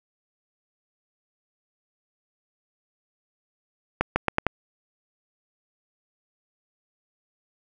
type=accelerating click train; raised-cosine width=0.5 ms; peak=-5 dBFS; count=5; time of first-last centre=4.01-4.467 s; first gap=150 ms; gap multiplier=0.82; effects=none